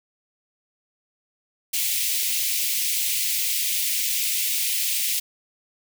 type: high-pass noise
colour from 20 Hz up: white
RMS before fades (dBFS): -24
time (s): 1.73-5.2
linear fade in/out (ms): 10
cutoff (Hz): 2100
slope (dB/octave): 48
effects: none